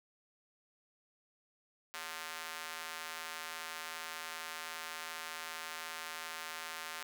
square tone with high-pass filter, 81.3 Hz, E2, 23 cents flat, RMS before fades -44 dBFS, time 1.94-7.03 s, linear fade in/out 0 ms, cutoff 1300 Hz, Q 0.94, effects none

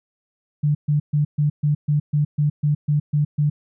sine tone bursts, 147.8 Hz, D3, 11 cents sharp, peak -15 dBFS, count 12, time 0.63-3.5 s, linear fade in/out 10 ms, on 120 ms, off 130 ms, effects none

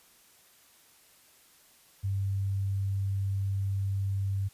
sine tone, 98 Hz, G2, in tune, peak -27 dBFS, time 2.03-4.49 s, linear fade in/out 20 ms, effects white hiss -60 dBFS RMS until 4.53 s + resampled to 32000 Hz

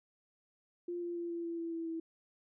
sine tone with pitch steps, 349.2 / 346 / 342.8 / 339.7 / 336.5 / 333.4 / 330.4 / 327.3 Hz, F4 / F4 / F4 / F4 / E4 / E4 / E4 / E4, 0 / -16 / -32 / -48 / +36 / +20 / +4 / -12 cents, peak -36 dBFS, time 0.88-2 s, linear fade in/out 5 ms, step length 140 ms, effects none

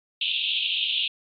white band-pass noise, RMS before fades -26 dBFS, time 0.21-1.08 s, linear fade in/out 5 ms, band 2600 to 3700 Hz, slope 96 dB/octave, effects AAC 48 kbps

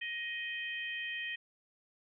harmonic tone, 626 Hz, D#5, 10 cents sharp, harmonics 3 / 4 / 5, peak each -39 / -41 / -43 dBFS, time 0.01-1.36 s, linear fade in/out 10 ms, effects none

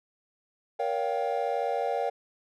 triangle chord, G half-diminished seventh, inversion first, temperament just, 470.4 / 564.5 / 705.6 / 784 Hz, Bb4 / Db5 / F5 / G5, +16 / +31 / +18 / 0 cents, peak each -30 dBFS, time 0.79-2.1 s, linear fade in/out 10 ms, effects none

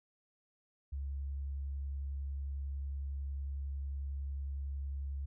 sine tone with vibrato, 69.3 Hz, C#2, in tune, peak -36 dBFS, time 0.92-5.26 s, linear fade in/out 10 ms, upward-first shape sine, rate 11 Hz, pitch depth 10 cents each way, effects none

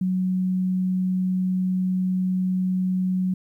sine tone, 185 Hz, F#3, in tune, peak -20 dBFS, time 0.01-3.34 s, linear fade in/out 5 ms, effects 10-bit

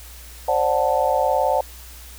sine chord, D dominant seventh, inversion third, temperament just, 528.6 / 587.3 / 734.2 / 881 Hz, C5 / D5 / F#5 / A5, +18 / 0 / -14 / +2 cents, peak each -22 dBFS, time 0.48-1.61 s, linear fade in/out 5 ms, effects added 60 Hz sine -40 dBFS peak until 2.18 s + white hiss -43 dBFS RMS until 2.18 s

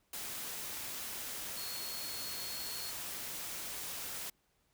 sine tone in noise, 4331 Hz, C#8, 41 cents flat, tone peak -44 dBFS, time 1.57-2.91 s, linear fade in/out 5 ms, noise white, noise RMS -42 dBFS, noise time 0.13-4.3 s, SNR -5 dB, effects pink hiss -75 dBFS RMS until 4.73 s

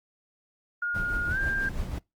sine tone with pitch glide, 1426 to 1591.4 Hz, F6 to G6, +36 to +26 cents, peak -26 dBFS, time 0.82-1.69 s, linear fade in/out 5 ms, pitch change +190 cents, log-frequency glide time 1.29-1.38 s
brown noise with tremolo, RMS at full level -31 dBFS, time 0.94-1.99 s, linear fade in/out 10 ms, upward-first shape triangle, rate 6.1 Hz, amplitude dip 50%
effects noise-tail reverb RT60 0.2 s tail -24 dB re dry + Opus 24 kbps

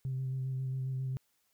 sine tone with vibrato, 131.3 Hz, C3, 6 cents sharp, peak -31 dBFS, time 0.05-1.17 s, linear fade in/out 0 ms, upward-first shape square, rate 7.4 Hz, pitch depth 15 cents each way, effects tanh soft clip ceiling -29 dBFS + white hiss -75 dBFS RMS until 1.53 s

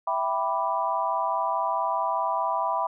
sine chord, E minor seventh, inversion none, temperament equal, 659.3 / 784 / 987.8 / 1174.7 Hz, E5 / G5 / B5 / D6, 0 / 0 / 0 / 0 cents, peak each -30 / -30 / -26 / -32 dBFS, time 0.07-2.87 s, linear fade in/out 5 ms, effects none

